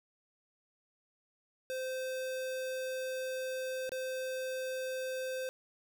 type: tone with dropouts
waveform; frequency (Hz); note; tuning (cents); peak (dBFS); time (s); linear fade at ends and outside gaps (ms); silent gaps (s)
square; 518; C5; -17; -36; 1.7-5.49; 0; 3.893-3.919
effects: none